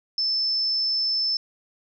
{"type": "tone", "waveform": "sine", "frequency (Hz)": 5274, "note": "E8", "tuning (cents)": 0, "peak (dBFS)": -21, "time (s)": [0.18, 1.37], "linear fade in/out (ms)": 2, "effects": []}